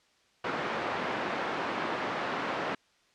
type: band-pass noise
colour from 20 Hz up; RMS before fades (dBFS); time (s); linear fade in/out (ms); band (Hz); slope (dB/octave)
white; -33; 0.44-2.75; 5; 200 to 1400; 12
effects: white hiss -66 dBFS RMS until 3.14 s + low-pass 5000 Hz 12 dB/octave